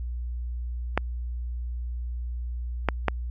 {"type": "clicks", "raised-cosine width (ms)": 0.5, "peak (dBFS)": -6, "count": 3, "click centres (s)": [0.976, 2.887, 3.083], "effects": ["added 60 Hz sine -29 dBFS peak until 3.3 s"]}